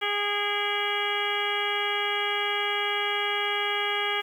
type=harmonic tone with a mistuned harmonic; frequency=410.8 Hz; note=G#4; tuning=19 cents flat; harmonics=1 / 2 / 3 / 4 / 5 / 6 / 7 / 8; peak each=-33 / -33 / -33 / -33 / -33 / -33 / -33 / -33 dBFS; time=0.01-4.22 s; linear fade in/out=20 ms; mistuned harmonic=6; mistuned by=-100 cents; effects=9-bit